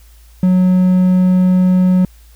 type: tone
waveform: triangle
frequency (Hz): 183.5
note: F#3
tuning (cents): -14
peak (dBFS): -6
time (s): 0.43-2.05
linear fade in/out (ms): 2
effects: added 56 Hz sine -40 dBFS peak until 2.35 s + white hiss -51 dBFS RMS until 2.35 s